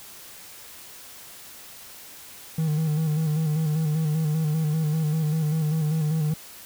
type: tone with vibrato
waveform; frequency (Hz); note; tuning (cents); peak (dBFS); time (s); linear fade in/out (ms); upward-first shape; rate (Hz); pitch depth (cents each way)
triangle; 155.56; D#3; 0; -19; 2.58-6.34; 5; square; 5.1; 48
effects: white hiss -44 dBFS RMS until 6.65 s

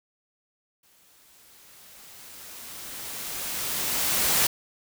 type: noise with exponential growth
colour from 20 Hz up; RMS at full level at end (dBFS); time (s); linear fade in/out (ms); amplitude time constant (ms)
white; -21; 0.83-4.47; 5; 790
effects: none

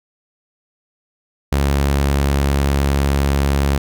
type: tone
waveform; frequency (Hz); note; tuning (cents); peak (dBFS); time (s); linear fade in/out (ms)
sawtooth; 69.8; C#2; +13; -10; 1.52-3.78; 5
effects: none

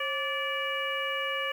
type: harmonic tone with a mistuned harmonic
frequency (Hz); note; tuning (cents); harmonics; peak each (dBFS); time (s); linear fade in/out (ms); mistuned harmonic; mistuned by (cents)
580; D5; -22; 1 / 2 / 3 / 4 / 5; -35 / -35 / -35 / -35 / -35; 0-1.52; 5; 1; -120
effects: 9-bit

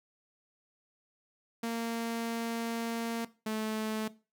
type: tone pair in turn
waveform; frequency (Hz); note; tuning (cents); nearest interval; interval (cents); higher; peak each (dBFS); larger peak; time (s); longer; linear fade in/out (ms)
sawtooth; 230.5 / 217.6; A#3 / A3; -19 / -19; minor second; 100; first; -28; neither; 1.63-3.25 / 3.46-4.08; first; 5
effects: noise-tail reverb RT60 0.3 s tail -17 dB re dry

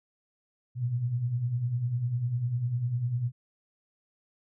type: beating tone pair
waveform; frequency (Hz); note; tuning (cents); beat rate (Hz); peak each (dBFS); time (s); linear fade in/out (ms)
sine; 113.1 / 123.1; A2 / B2; +48 / -5; 10; -35 / -27; 0.75-3.32; 50
effects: none

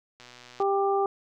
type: click train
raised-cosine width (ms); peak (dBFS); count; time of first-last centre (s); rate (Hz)
0.2; -30; 53; 0.2-0.623; 123
type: harmonic tone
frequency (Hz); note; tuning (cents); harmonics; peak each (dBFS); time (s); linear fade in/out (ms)
395.1; G4; +14; 1 / 2 / 3; -24 / -26 / -31; 0.6-1.06; 2
effects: none

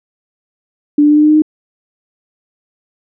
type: tone with pitch steps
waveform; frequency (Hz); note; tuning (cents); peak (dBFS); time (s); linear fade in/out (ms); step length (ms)
sine; 293.7 / 296.1 / 298.5 / 300.9 / 303.4 / 305.8 / 308.3; D4 / D4 / D4 / D4 / D#4 / D#4 / D#4; 0 / +14 / +28 / +42 / -44 / -30 / -16; -5; 0.98-1.421; 5; 63
effects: none

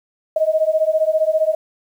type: beating tone pair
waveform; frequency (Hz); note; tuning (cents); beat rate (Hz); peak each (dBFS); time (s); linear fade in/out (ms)
sine; 622.3 / 637.3; D#5 / D#5; 0 / +41; 15; -17; 0.36-1.55; 5
effects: 8-bit

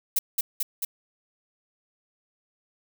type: noise with echo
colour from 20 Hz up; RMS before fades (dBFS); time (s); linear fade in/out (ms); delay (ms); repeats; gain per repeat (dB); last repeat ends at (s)
violet; -22; 0.16-0.19; 5; 220; 3; -2; 0.85
effects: none

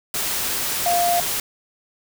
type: tone in noise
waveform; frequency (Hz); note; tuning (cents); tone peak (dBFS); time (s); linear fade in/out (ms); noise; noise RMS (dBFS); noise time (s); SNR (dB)
sine; 698.5; F5; 0; -17; 0.86-1.2; 2; white; -24; 0.14-1.4; +4
effects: none

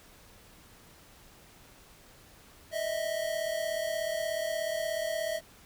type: tone pair together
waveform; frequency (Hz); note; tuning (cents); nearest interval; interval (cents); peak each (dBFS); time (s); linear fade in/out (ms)
square; 617 / 653.7; D#5 / E5; -15 / -15; minor second; 100; -35 / -33; 2.71-5.41; 50
effects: pink hiss -56 dBFS RMS until 5.65 s

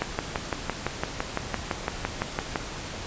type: click train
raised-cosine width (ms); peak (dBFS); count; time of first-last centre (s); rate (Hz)
0.5; -10; 16; 0.02-2.558; 5.91
effects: pink hiss -36 dBFS RMS until 3.06 s + resampled to 16000 Hz

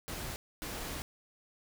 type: noise bursts at uneven times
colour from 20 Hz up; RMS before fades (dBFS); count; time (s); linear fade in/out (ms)
pink; -40; 2; 0.08-0.36 / 0.62-1.02; 0
effects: none

